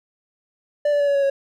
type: tone with pitch steps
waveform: triangle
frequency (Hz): 587.3 / 579.9 / 572.6 / 565.3 / 558.2 / 551.1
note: D5 / D5 / D5 / C#5 / C#5 / C#5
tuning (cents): 0 / -22 / -44 / +34 / +12 / -10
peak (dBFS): -14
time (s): 0.85-1.3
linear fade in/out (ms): 5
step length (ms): 75
effects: none